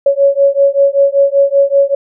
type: beating tone pair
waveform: sine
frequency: 554.4 / 559.6 Hz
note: C#5 / C#5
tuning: 0 / +16 cents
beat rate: 5.2 Hz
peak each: -10 dBFS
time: 0.06-1.95 s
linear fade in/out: 5 ms
effects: none